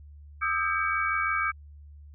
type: tone cluster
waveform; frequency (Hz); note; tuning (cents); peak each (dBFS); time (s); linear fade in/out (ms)
sine; 1219 / 1305 / 1589 / 2272; D#6 / E6 / G6 / C#7; -36 / -18 / +23 / +42; -30; 0.41-1.52; 20
effects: added 73 Hz sine -45 dBFS peak until 2.14 s